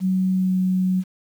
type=tone with pitch glide; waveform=sine; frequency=187.1 to 185.59 Hz; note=F#3 to F#3; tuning=+20 to +6 cents; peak=-17 dBFS; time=0-1.04 s; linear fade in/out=50 ms; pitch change=-14 cents; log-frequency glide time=0.3-0.57 s; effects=8-bit